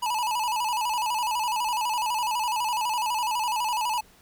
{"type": "tone with vibrato", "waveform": "square", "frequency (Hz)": 917, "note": "A#5", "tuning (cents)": -29, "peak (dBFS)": -25, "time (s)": [0.02, 4.01], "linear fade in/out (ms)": 10, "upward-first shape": "square", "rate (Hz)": 12, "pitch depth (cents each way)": 100, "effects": ["pink hiss -56 dBFS RMS until 4.21 s"]}